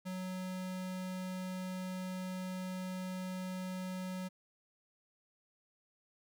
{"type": "tone", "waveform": "square", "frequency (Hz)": 185, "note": "F#3", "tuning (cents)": 0, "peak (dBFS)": -39, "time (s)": [0.05, 4.29], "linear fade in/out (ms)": 20, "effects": []}